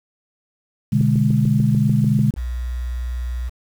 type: chord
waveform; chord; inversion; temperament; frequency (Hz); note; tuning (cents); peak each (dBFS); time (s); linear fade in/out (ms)
sine; G# diminished; first; equal; 123.47 / 146.83 / 207.7; B2 / D3 / G#3; 0 / 0 / 0; -18; 0.92-2.31; 10
type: click train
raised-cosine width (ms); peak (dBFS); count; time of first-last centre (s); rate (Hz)
3; -16; 10; 1.01-2.339; 6.77
type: tone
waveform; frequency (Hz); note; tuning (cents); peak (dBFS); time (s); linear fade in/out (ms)
sine; 61.2; B1; -15; -22; 2.36-3.5; 20
effects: 7-bit